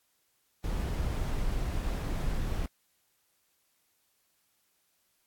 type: noise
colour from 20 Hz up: brown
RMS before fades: -31 dBFS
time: 0.64-2.66 s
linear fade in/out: 2 ms
effects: white hiss -73 dBFS RMS until 5.26 s + AAC 64 kbps